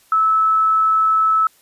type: tone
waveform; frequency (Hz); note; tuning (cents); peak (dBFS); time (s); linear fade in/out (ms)
sine; 1304; E6; -19; -12; 0.12-1.47; 2
effects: white hiss -54 dBFS RMS until 1.61 s + resampled to 32000 Hz